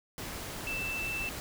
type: tone in noise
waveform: sine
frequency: 2656 Hz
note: E7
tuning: 12 cents sharp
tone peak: -33 dBFS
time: 0.67-1.29 s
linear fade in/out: 0 ms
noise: pink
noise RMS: -40 dBFS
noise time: 0.18-1.4 s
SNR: +4 dB
effects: none